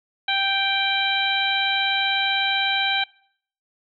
harmonic tone, 784 Hz, G5, in tune, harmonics 1 / 2 / 3 / 4 / 5, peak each -26 / -26 / -26 / -26 / -26 dBFS, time 0.28-3.04 s, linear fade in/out 5 ms, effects noise-tail reverb RT60 0.6 s tail -23 dB re dry

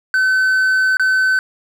triangle tone with dropouts, 1523 Hz, F#6, 50 cents sharp, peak -10 dBFS, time 0.14-1.39 s, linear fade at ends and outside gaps 1 ms, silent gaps 0.97-0.996 s, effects none

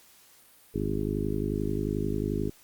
harmonic tone with a mistuned harmonic, 51.3 Hz, G#1, 21 cents flat, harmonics 1 / 2 / 3 / 4 / 5 / 6 / 7 / 8, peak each -35 / -35 / -35 / -35 / -35 / -35 / -35 / -35 dBFS, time 0.74-2.5 s, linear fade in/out 10 ms, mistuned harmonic 1, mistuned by -120 cents, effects white hiss -57 dBFS RMS until 2.63 s + Opus 48 kbps

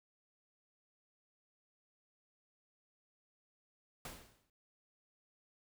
pink noise with exponential decay, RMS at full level -44 dBFS, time 4.05-4.5 s, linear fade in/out 2 ms, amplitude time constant 97 ms, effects none

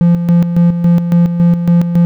triangle tone with tremolo, 172.1 Hz, F3, 25 cents flat, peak -3 dBFS, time 0.01-2.05 s, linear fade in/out 0 ms, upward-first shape square, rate 3.6 Hz, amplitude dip 60%, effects none

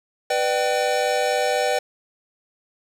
square tone cluster, 495.1 / 599 / 771 Hz, B4 / D5 / G5, +4 / +34 / -29 cents, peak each -24 dBFS, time 0.3-1.79 s, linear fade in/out 5 ms, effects low-pass 9000 Hz 12 dB/octave + 7-bit

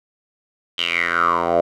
10% pulse tone with band-pass filter sweep, 85.5 Hz, F2, 36 cents flat, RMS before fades -19 dBFS, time 0.78-1.61 s, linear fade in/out 5 ms, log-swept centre 3200 to 610 Hz, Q 7.4, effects none

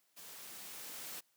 white noise with level ramp, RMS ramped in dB -52 to -45 dBFS, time 0.16-1.21 s, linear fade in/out 20 ms, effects white hiss -75 dBFS RMS until 1.36 s + high-pass 150 Hz 12 dB/octave

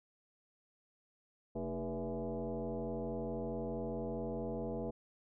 sine tone with frequency modulation, 130.81 Hz, C3, in tune, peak -36 dBFS, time 1.55-4.91 s, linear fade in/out 10 ms, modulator 177 Hz, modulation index 3.1, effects none

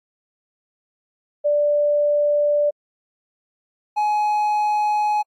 sine / triangle tone pair in turn, 587.3 / 841.4 Hz, D5 / G#5, 0 / +22 cents, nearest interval tritone, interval 622 cents, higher second, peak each -15 dBFS, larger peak neither, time 1.44-2.71 / 3.96-5.23 s, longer neither, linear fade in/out 20 ms, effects AAC 64 kbps

